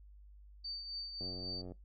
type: tone with tremolo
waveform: sine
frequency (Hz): 4595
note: D8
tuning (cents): -39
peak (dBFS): -38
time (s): 0.64-1.62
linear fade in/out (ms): 10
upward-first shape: triangle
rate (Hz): 3.7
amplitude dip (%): 55
type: click train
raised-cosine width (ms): 2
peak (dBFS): -34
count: 47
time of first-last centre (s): 1.21-1.72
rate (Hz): 90.2
effects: noise-tail reverb RT60 0.2 s tail -22 dB re dry + added 50 Hz sine -54 dBFS peak until 1.84 s